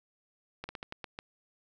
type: slowing click train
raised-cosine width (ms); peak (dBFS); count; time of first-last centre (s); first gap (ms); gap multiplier
0.3; -23; 7; 0.64-1.189; 50; 1.24
effects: none